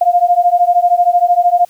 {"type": "beating tone pair", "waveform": "sine", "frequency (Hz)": [698.5, 711.5], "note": ["F5", "F5"], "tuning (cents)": [0, 32], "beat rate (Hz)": 13, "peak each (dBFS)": -11, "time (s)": [0.01, 1.65], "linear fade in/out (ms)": 5, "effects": ["white hiss -49 dBFS RMS until 1.69 s"]}